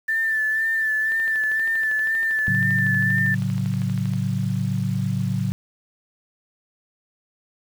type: tone with vibrato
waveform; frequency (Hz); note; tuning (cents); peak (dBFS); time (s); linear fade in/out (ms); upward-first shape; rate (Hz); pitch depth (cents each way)
sine; 1768; A6; +8; -19; 0.08-3.35; 10; sine; 2; 30
type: click train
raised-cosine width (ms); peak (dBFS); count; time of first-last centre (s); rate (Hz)
0.3; -23; 39; 1.12-4.136; 12.6
type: chord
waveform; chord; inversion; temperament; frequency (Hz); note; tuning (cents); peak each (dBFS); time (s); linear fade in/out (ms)
sine; F# minor; first; equal; 110 / 138.59 / 185; A2 / C#3 / F#3; 0 / 0 / 0; -25; 2.48-5.52; 0
effects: 7-bit